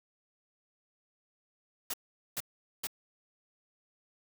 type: noise bursts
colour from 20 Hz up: white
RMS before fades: -35 dBFS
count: 3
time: 1.9-2.871 s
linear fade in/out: 5 ms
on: 37 ms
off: 430 ms
effects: none